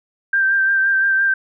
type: tone with vibrato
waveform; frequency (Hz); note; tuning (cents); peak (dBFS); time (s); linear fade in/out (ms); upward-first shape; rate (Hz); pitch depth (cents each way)
sine; 1574; G6; +7; -13; 0.33-1.34; 5; sine; 5.8; 24
effects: none